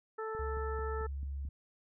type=harmonic tone; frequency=440 Hz; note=A4; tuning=in tune; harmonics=1 / 2 / 3 / 4; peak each=-38 / -45 / -42 / -49 dBFS; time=0.18-1.07 s; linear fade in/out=10 ms
type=click train; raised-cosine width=5 ms; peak=-38 dBFS; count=6; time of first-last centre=0.35-1.451 s; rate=4.54 Hz
type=tone; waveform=sine; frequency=69.3 Hz; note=C#2; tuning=in tune; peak=-36 dBFS; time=0.39-1.49 s; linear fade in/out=5 ms
effects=none